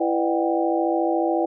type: tone cluster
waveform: sine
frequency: 333.9 / 498.7 / 601 / 739 / 793 Hz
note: E4 / B4 / D5 / F#5 / G5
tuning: +22 / +17 / +40 / -2 / +20 cents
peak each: -22 / -27 / -26 / -27 / -27 dBFS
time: 0-1.46 s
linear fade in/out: 10 ms
effects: none